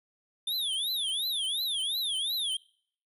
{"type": "tone with vibrato", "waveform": "square", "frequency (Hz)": 3520, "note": "A7", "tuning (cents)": 0, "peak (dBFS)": -29, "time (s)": [0.47, 2.57], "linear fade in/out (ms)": 5, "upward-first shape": "triangle", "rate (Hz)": 2.8, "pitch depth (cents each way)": 270, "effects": ["noise-tail reverb RT60 0.6 s tail -25 dB re dry", "resampled to 32000 Hz"]}